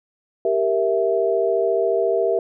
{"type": "chord", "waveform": "sine", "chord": "E diminished", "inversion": "first", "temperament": "equal", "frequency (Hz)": [392, 466.2, 659.3], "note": ["G4", "Bb4", "E5"], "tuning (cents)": [0, 0, 0], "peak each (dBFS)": -21, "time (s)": [0.45, 2.39], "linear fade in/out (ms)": 2, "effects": []}